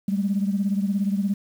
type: beating tone pair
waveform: sine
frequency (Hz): 196 / 213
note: G3 / G#3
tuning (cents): 0 / +44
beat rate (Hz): 17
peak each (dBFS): -21 / -26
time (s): 0.08-1.34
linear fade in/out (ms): 5
effects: tanh soft clip ceiling -13 dBFS + 8-bit